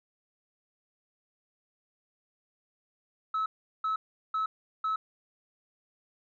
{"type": "tone bursts", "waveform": "sine", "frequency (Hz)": 1296, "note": "E6", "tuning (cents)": -30, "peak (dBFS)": -25, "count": 4, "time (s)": [3.34, 4.96], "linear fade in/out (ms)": 5, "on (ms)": 120, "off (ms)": 380, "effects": ["tanh soft clip ceiling -25 dBFS"]}